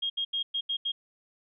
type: tone bursts at uneven times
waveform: sine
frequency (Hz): 3248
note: G#7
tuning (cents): -39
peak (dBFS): -27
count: 6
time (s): 0.02-0.1 / 0.17-0.25 / 0.33-0.43 / 0.54-0.61 / 0.69-0.77 / 0.85-0.92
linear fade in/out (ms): 10
effects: none